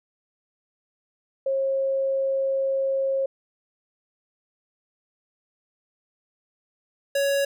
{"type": "tone pair in turn", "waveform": ["sine", "square"], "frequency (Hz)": [540, 558.1], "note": ["C#5", "C#5"], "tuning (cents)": [-45, 12], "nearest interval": "minor second", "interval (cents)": 57, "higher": "second", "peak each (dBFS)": -21, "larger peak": "neither", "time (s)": [[1.46, 3.26], [7.15, 7.45]], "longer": "first", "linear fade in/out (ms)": 5, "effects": []}